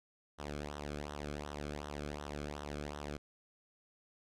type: tone with flanger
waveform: sawtooth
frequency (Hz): 73.42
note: D2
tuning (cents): 0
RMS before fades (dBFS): -43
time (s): 0.38-3.18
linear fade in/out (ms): 20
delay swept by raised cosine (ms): 0.42 to 1.09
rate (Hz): 2.7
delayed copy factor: -0.75
effects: low-pass 8000 Hz 12 dB/octave